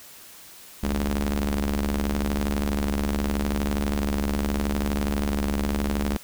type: ring-modulated tone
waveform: sawtooth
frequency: 72.3 Hz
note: D2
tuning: 27 cents flat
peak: -16 dBFS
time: 0.83-6.17 s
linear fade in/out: 0 ms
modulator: 135 Hz
effects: white hiss -46 dBFS RMS until 6.23 s